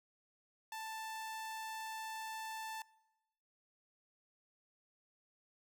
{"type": "tone", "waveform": "sawtooth", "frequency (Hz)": 883, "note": "A5", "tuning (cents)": 6, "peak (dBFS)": -39, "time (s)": [0.72, 2.82], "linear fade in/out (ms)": 2, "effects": ["noise-tail reverb RT60 1.0 s tail -23 dB re dry"]}